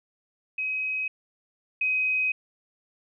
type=tone pair in turn; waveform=sine; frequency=2535 / 2522 Hz; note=D#7 / D#7; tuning=+32 / +23 cents; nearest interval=unison; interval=9 cents; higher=first; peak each=-26 / -22 dBFS; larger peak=second; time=0.58-1.08 / 1.81-2.32 s; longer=second; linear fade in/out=5 ms; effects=none

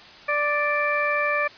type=harmonic tone; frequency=587.3 Hz; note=D5; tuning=in tune; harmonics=1 / 2 / 3 / 4; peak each=-26 / -26 / -26 / -26 dBFS; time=0.28-1.48 s; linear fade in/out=10 ms; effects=white hiss -45 dBFS RMS until 1.57 s + resampled to 11025 Hz

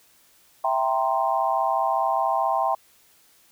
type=chord; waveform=sine; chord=C dominant seventh; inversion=first; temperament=equal; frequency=659.3 / 784 / 932.3 / 1046.5 Hz; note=E5 / G5 / Bb5 / C6; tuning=0 / 0 / 0 / 0 cents; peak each=-26 / -24 / -27 / -26 dBFS; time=0.64-2.75 s; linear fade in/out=5 ms; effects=white hiss -58 dBFS RMS until 3.51 s

